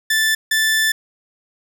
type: tone bursts at uneven times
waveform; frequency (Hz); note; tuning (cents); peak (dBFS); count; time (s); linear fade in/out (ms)
sawtooth; 1760; A6; 0; -11; 2; 0.1-0.35 / 0.51-0.92; 5
effects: none